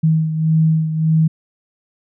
sine beating tone pair, 158.8 / 160.5 Hz, D#3 / E3, +36 / -46 cents, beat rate 1.7 Hz, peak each -13 / -20 dBFS, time 0.03-1.28 s, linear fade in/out 10 ms, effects none

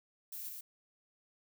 violet noise with echo, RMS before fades -44 dBFS, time 0.32-0.49 s, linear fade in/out 5 ms, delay 120 ms, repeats 1, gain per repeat -2 dB, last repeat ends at 0.61 s, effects none

